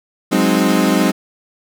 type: chord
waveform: 35% pulse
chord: Ab dominant seventh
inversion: third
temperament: equal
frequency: 185 / 207.7 / 261.6 / 311.1 Hz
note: Gb3 / Ab3 / C4 / Eb4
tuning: 0 / 0 / 0 / 0 cents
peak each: -16 dBFS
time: 0.31-1.12 s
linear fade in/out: 20 ms
effects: none